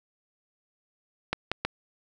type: clicks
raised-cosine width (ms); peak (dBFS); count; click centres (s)
0.3; -10; 3; 1.33 / 1.516 / 1.65
effects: none